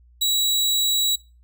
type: tone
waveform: sawtooth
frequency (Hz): 3890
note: B7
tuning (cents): -27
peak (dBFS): -15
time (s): 0.21-1.16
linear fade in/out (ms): 10
effects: noise-tail reverb RT60 0.3 s tail -21 dB re dry + added 60 Hz sine -50 dBFS peak until 1.43 s